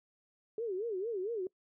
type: tone with vibrato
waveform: sine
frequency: 415.3 Hz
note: G#4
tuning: in tune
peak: -33 dBFS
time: 0.58-1.47 s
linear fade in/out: 2 ms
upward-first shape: sine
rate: 4.4 Hz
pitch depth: 230 cents each way
effects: noise-tail reverb RT60 0.1 s tail -24 dB re dry